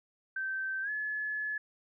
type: tone with pitch glide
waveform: sine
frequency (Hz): 1552 to 1712.1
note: G6 to A6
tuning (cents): -18 to -48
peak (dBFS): -32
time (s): 0.36-1.58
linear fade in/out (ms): 5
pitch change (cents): +170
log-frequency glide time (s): 0.82-0.9
effects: none